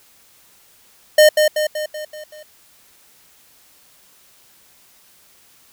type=tone with echo; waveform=square; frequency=610 Hz; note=D#5; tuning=34 cents flat; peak=-7 dBFS; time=1.18-1.29 s; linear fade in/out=5 ms; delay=190 ms; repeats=6; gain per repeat=-5 dB; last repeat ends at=2.43 s; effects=white hiss -52 dBFS RMS until 5.72 s